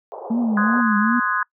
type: band-pass noise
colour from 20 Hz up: pink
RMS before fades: -34 dBFS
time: 0.12-0.81 s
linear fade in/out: 0 ms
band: 420 to 960 Hz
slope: 48 dB/octave
type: tone with vibrato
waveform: sine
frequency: 222.4 Hz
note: A3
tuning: 19 cents sharp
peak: -17 dBFS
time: 0.3-1.2 s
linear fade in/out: 10 ms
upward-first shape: triangle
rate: 2.6 Hz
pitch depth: 160 cents each way
type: chord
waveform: sine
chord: Ab dominant seventh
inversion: first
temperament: equal with one note detuned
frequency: 1038.7 / 1244.5 / 1480 / 1661.2 Hz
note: C6 / Eb6 / Gb6 / Ab6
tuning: -13 / 0 / 0 / 0 cents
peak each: -24 dBFS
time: 0.57-1.43 s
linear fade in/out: 2 ms
effects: noise-tail reverb RT60 0.1 s tail -25 dB re dry